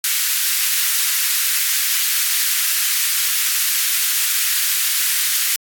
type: high-pass noise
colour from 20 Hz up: white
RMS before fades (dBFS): -18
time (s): 0.04-5.56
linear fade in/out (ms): 2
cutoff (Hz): 1500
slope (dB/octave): 24
effects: AAC 64 kbps